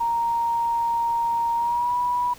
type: tone with pitch glide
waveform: sine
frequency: 932.3 to 977 Hz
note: A#5 to B5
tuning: 0 to -19 cents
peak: -20 dBFS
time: 0-2.34 s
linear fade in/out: 10 ms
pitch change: +81 cents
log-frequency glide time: 1.56-1.94 s
effects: pink hiss -46 dBFS RMS until 2.38 s